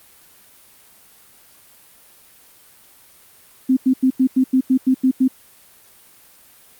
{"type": "tone bursts", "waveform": "sine", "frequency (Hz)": 260, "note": "C4", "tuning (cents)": -11, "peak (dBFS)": -11, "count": 10, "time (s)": [3.69, 5.281], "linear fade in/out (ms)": 10, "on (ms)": 79, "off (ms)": 89, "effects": ["white hiss -49 dBFS RMS until 6.79 s", "Opus 32 kbps"]}